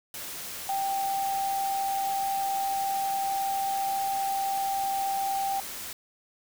sine tone in noise, 784 Hz, G5, in tune, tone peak -26 dBFS, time 0.69-5.6 s, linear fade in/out 2 ms, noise white, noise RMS -38 dBFS, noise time 0.14-5.93 s, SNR +9 dB, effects none

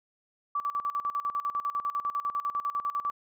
sine tone with tremolo, 1158 Hz, D6, 25 cents flat, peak -26 dBFS, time 0.55-3.11 s, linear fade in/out 5 ms, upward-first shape square, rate 10 Hz, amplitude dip 80%, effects none

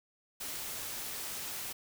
white noise, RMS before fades -40 dBFS, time 0.4-1.73 s, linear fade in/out 10 ms, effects none

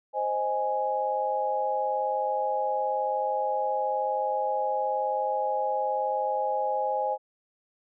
sine chord, Ab major, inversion first, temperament equal, 523.3 / 622.3 / 830.6 Hz, C5 / Eb5 / Ab5, 0 / 0 / 0 cents, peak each -30 / -32 / -27 dBFS, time 0.13-7.18 s, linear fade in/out 50 ms, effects none

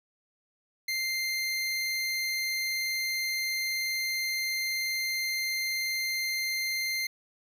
25% pulse tone, 2093 Hz, C7, in tune, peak -25 dBFS, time 0.88-7.07 s, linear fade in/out 5 ms, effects none

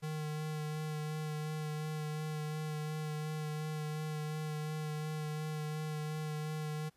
square tone with vibrato, 153.4 Hz, D#3, 24 cents flat, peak -37 dBFS, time 0.02-6.9 s, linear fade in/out 20 ms, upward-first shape sine, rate 2.8 Hz, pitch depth 17 cents each way, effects pink hiss -72 dBFS RMS until 6.96 s + resampled to 32000 Hz

